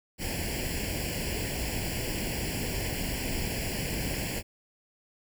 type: noise with comb filter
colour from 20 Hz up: pink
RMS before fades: -32 dBFS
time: 0.18-4.43 s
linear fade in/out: 50 ms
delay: 0.4 ms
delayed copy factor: +0.9
effects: none